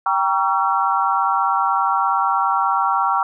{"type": "chord", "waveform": "sine", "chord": "G diminished seventh", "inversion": "none", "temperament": "just", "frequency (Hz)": [784, 940.8, 1128.9, 1354.7], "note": ["G5", "Bb5", "Db6", "Fb6"], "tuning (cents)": [0, 16, 31, 47], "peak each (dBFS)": -21, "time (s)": [0.06, 3.23], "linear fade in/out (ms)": 2, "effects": []}